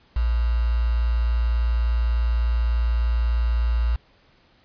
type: tone with quantisation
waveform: sine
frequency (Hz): 58.27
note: A#1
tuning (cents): 0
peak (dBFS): -18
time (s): 0.16-3.96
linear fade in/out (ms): 5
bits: 6
effects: pink hiss -58 dBFS RMS until 4.64 s + resampled to 11025 Hz